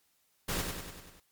pink noise with echo, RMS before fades -33 dBFS, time 0.48-0.62 s, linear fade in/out 10 ms, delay 97 ms, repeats 6, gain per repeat -4 dB, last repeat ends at 1.202 s, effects white hiss -72 dBFS RMS until 1.31 s + MP3 96 kbps

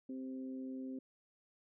harmonic tone, 130.81 Hz, C3, in tune, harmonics 2 / 3 / 4, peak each -41 / -53 / -55 dBFS, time 0.09-0.99 s, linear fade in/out 5 ms, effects none

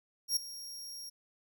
sawtooth tone with ADSR envelope, 5588 Hz, F8, in tune, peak -23 dBFS, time 0.28-1.1 s, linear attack 84 ms, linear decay 8 ms, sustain -17 dB, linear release 14 ms, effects none

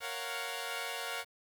10% pulse chord, Gb major seventh, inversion first, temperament equal with one note detuned, 464.8 / 554.4 / 698.5 / 740 Hz, Bb4 / Db5 / F5 / Gb5, -5 / 0 / 0 / 0 cents, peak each -34 dBFS, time 0-1.25 s, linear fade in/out 50 ms, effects 10-bit

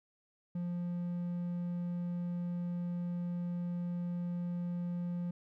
triangle tone, 175.1 Hz, F3, 5 cents sharp, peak -32 dBFS, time 0.55-5.31 s, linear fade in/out 5 ms, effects none

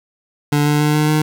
25% pulse tone with pitch steps, 146.6 / 148.22 / 149.85 / 151.51 / 153.18 Hz, D3 / D3 / D3 / D#3 / D#3, -3 / +16 / +35 / -46 / -27 cents, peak -9 dBFS, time 0.52-1.22 s, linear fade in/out 5 ms, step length 140 ms, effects 8-bit

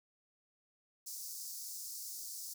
pink high-pass noise, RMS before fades -45 dBFS, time 1.06-2.54 s, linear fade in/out 10 ms, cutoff 4900 Hz, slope 48 dB/octave, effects none

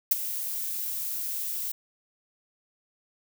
violet noise with ADSR envelope, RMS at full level -18 dBFS, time 0.11-1.72 s, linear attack 6 ms, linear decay 22 ms, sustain -14 dB, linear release 5 ms, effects none

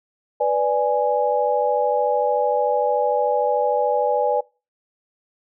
sine chord, G# diminished, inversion first, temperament equal, 493.9 / 587.3 / 830.6 Hz, B4 / D5 / G#5, 0 / 0 / 0 cents, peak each -21 dBFS, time 0.4-4.41 s, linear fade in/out 10 ms, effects noise-tail reverb RT60 0.3 s tail -23 dB re dry

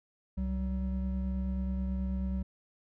triangle tone pair together, 66.25 / 189.4 Hz, C2 / F#3, +22 / +41 cents, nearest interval octave + tritone, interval 1819 cents, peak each -30 / -32 dBFS, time 0.37-2.43 s, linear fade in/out 10 ms, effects none

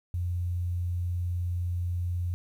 sine tone, 88.1 Hz, F2, 16 cents sharp, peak -27 dBFS, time 0.14-2.34 s, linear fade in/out 0 ms, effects 10-bit

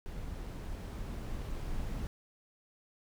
brown noise with level ramp, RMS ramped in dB -41 to -37 dBFS, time 0.06-2.07 s, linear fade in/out 0 ms, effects none

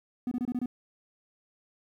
triangle tone bursts, 246.9 Hz, B3, in tune, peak -25 dBFS, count 6, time 0.27-0.659 s, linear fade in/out 2 ms, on 44 ms, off 25 ms, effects tanh soft clip ceiling -21 dBFS + 11-bit

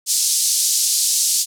pink band-pass noise, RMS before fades -18 dBFS, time 0.06-1.46 s, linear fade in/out 50 ms, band 4900 to 11000 Hz, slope 24 dB/octave, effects none

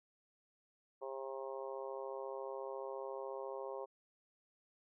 harmonic tone, 134.2 Hz, C3, 44 cents sharp, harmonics 3 / 4 / 5 / 6 / 7 / 8, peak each -46 / -45 / -52 / -53 / -51 / -53 dBFS, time 1.01-3.86 s, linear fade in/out 20 ms, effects none

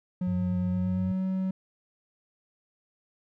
triangle tone with pitch glide, 181.1 to 188.46 Hz, F#3 to F#3, -37 to +32 cents, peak -24 dBFS, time 0.21-1.51 s, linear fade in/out 5 ms, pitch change +69 cents, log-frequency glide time 0.64-1.25 s
sine tone with vibrato, 94.6 Hz, F#2, 39 cents sharp, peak -31 dBFS, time 0.27-1.12 s, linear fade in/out 5 ms, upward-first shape triangle, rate 8.6 Hz, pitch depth 130 cents each way
effects none

